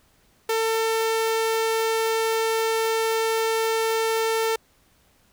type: tone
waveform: sawtooth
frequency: 448.1 Hz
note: A4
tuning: 32 cents sharp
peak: -17 dBFS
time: 0.49-4.56 s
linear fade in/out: 5 ms
effects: pink hiss -61 dBFS RMS until 5.32 s